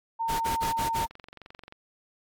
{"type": "tone", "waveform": "sine", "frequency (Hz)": 911, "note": "A#5", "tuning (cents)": -40, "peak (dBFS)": -26, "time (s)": [0.19, 1.07], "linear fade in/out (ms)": 20}
{"type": "noise bursts", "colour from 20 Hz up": "pink", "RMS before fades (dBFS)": -33, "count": 5, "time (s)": [0.28, 1.06], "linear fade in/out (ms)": 20, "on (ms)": 120, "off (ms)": 45}
{"type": "click train", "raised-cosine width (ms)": 0.3, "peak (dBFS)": -29, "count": 15, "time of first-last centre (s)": [1.11, 1.724], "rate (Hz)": 22.8}
{"effects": ["AAC 64 kbps"]}